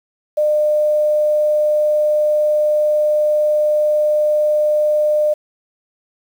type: tone with quantisation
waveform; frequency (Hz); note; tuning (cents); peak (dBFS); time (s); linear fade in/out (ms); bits
sine; 603; D5; +46; -12; 0.37-5.34; 10; 7
effects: none